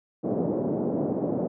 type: band-pass noise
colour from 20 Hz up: pink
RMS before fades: -27 dBFS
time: 0.23-1.48 s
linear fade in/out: 20 ms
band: 170 to 590 Hz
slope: 24 dB/octave
effects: none